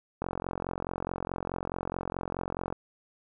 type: click train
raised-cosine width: 1 ms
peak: -18 dBFS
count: 113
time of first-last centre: 0.22-2.726 s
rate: 44.7 Hz
effects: none